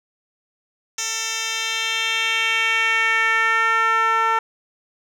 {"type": "tone with band-pass filter sweep", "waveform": "10% pulse", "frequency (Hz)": 450, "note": "A4", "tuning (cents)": 39, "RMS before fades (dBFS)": -20, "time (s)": [0.98, 4.39], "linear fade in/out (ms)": 5, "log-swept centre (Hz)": [5700, 1100], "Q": 2.2, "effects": []}